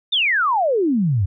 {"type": "exponential sweep", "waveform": "sine", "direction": "down", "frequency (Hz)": [3711, 87.31], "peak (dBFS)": -15, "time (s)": [0.12, 1.26], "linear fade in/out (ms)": 10, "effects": []}